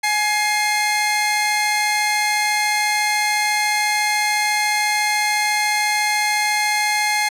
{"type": "tone pair together", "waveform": "sawtooth", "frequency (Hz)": [840, 2117], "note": ["G#5", "C7"], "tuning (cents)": [19, 20], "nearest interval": "octave + major third", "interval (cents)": 1601, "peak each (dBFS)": -16, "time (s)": [0.03, 7.29], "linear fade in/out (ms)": 10, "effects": ["low-pass 12000 Hz 12 dB/octave"]}